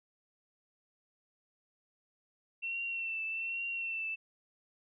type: tone with vibrato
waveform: sine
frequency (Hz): 2700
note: E7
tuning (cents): +41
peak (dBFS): -34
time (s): 2.62-4.16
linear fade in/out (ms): 20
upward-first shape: triangle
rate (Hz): 1.2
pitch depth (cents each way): 42
effects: none